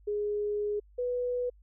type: tone pair in turn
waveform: sine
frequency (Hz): 415.3 / 492.8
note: G#4 / B4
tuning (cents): 0 / -4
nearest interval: minor third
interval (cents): 296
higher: second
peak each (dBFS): -28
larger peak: neither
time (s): 0.07-0.8 / 0.98-1.5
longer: first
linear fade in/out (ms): 10
effects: added 50 Hz sine -55 dBFS peak until 1.62 s